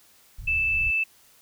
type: low-pass noise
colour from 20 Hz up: pink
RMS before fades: -35 dBFS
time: 0.38-0.91 s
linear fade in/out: 10 ms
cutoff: 110 Hz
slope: 24 dB/octave
type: tone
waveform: sine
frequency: 2637 Hz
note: E7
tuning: in tune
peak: -21 dBFS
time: 0.47-1.04 s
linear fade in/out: 10 ms
effects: white hiss -57 dBFS RMS until 1.41 s